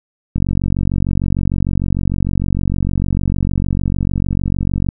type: click train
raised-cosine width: 5 ms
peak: -5 dBFS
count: 212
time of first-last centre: 0.36-4.888 s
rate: 46.6 Hz
effects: none